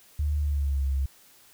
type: tone with pitch glide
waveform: sine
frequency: 74 to 67.86 Hz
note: D2 to C#2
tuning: +14 to -36 cents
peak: -23 dBFS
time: 0.19-1.06 s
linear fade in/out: 5 ms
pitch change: -150 cents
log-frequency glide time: 0.39-0.83 s
effects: white hiss -56 dBFS RMS until 1.53 s